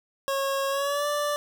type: tone with pitch glide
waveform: 25% pulse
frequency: 547 to 586.3 Hz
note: C#5 to D5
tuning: -23 to -3 cents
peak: -21 dBFS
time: 0.28-1.36 s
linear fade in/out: 0 ms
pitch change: +120 cents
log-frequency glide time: 0.69-1.07 s
effects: none